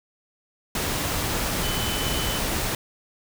sine tone in noise, 3021 Hz, F#7, 35 cents sharp, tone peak -32 dBFS, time 1.63-2.38 s, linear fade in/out 2 ms, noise pink, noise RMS -26 dBFS, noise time 0.75-2.75 s, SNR -9 dB, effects none

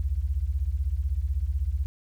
sine beating tone pair, 60.4 / 76.4 Hz, B1 / D#2, -38 / -31 cents, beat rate 16 Hz, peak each -27 dBFS, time 0-1.86 s, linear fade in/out 0 ms, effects 10-bit

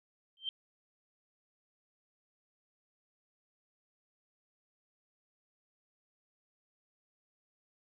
sine tone with exponential growth, 3136 Hz, G7, in tune, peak -29 dBFS, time 0.37-0.49 s, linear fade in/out 1 ms, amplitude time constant 25 ms, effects none

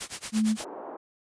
white noise with tremolo, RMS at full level -33 dBFS, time 0-0.65 s, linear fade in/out 10 ms, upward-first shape sine, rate 8.7 Hz, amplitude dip 95%
sine tone, 217.1 Hz, A3, 23 cents flat, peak -21 dBFS, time 0.32-0.57 s, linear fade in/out 50 ms
pink band-pass noise, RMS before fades -40 dBFS, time 0.59-0.97 s, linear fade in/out 10 ms, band 330 to 1000 Hz, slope 24 dB/octave
effects resampled to 22050 Hz

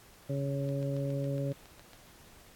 harmonic tone, 139.2 Hz, C#3, 8 cents sharp, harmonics 1 / 2 / 3 / 4, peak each -32 / -38 / -42 / -37 dBFS, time 0.29-1.53 s, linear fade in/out 10 ms
click train, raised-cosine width 0.2 ms, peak -35 dBFS, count 10, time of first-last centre 0.69-1.933 s, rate 7.24 Hz
effects pink hiss -57 dBFS RMS until 2.55 s + AAC 64 kbps

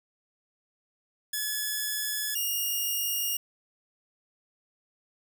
5% pulse tone pair in turn, 1708 / 2842 Hz, G#6 / F7, +48 / +30 cents, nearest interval major sixth, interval 882 cents, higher second, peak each -18 dBFS, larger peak neither, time 1.33-2.35 / 2.35-3.37 s, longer neither, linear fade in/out 5 ms, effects none

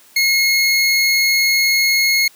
25% pulse tone, 2164 Hz, C#7, 42 cents flat, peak -9 dBFS, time 0.16-2.28 s, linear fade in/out 5 ms, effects white hiss -48 dBFS RMS until 2.35 s + high-pass 150 Hz 12 dB/octave

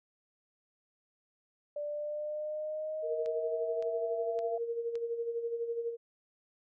sine exponential sweep, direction up, 586 to 679 Hz, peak -34 dBFS, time 1.76-4.58 s, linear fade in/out 5 ms
sine tone with tremolo, 466.2 Hz, A#4, in tune, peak -30 dBFS, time 3.02-5.97 s, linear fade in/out 50 ms, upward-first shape sine, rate 12 Hz, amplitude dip 60%
click train, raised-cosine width 0.2 ms, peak -33 dBFS, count 4, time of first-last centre 3.26-4.955 s, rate 1.77 Hz
effects none

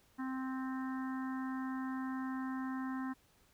harmonic tone, 261.6 Hz, C4, in tune, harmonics 1 / 3 / 4 / 5 / 6 / 7, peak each -37 / -50 / -47 / -52 / -52 / -52 dBFS, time 0.18-3.14 s, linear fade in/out 20 ms, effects pink hiss -69 dBFS RMS until 3.53 s

